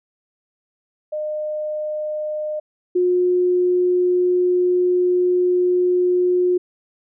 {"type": "tone pair in turn", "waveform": "sine", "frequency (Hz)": [609, 359.8], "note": ["D#5", "F#4"], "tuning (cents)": [-37, -48], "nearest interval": "major sixth", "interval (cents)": 911, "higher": "first", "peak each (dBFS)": [-22, -14], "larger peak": "second", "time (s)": [[1.12, 2.6], [2.95, 6.58]], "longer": "second", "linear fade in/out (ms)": 10, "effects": []}